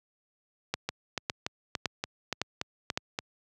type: two click trains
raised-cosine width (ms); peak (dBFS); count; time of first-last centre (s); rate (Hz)
0.2; -13 / -11; 9 / 5; 0.89-3.189 / 0.74-2.975; 3.48 / 1.79
effects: high-pass 80 Hz 12 dB/octave